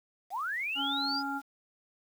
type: linear sweep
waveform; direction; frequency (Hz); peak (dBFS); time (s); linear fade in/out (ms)
sine; up; 650 to 5040; -31; 0.3-1.23; 50
type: harmonic tone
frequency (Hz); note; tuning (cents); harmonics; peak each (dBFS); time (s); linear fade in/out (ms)
278; C#4; +5; 1 / 3 / 5; -36 / -36 / -36; 0.75-1.42; 50
effects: 9-bit